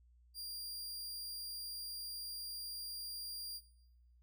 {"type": "tone", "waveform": "sawtooth", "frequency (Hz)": 4782, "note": "D8", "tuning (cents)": 30, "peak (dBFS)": -40, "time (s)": [0.34, 3.61], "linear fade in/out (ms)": 50, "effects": ["noise-tail reverb RT60 0.9 s tail -17 dB re dry", "added 60 Hz sine -63 dBFS peak until 4.22 s"]}